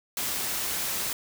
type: noise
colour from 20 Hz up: white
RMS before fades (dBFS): -30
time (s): 0.17-1.13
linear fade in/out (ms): 2
effects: none